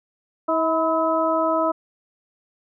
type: harmonic tone with a mistuned harmonic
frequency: 321.8 Hz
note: E4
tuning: 42 cents flat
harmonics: 1 / 2 / 3 / 4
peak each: -25 / -21 / -25 / -24 dBFS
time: 0.48-1.72 s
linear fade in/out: 10 ms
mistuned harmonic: 3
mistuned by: +55 cents
effects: none